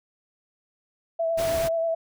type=tone with vibrato; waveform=sine; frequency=660 Hz; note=E5; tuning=2 cents sharp; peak=-22 dBFS; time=1.19-1.95 s; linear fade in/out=10 ms; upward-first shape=sine; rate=9.4 Hz; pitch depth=21 cents each way
type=noise; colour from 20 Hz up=pink; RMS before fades=-32 dBFS; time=1.37-1.69 s; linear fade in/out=20 ms
effects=none